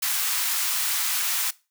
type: high-pass noise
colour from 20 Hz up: white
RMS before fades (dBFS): -25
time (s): 0.02-1.51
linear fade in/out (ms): 10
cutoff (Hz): 920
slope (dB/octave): 24
effects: noise-tail reverb RT60 0.3 s tail -21 dB re dry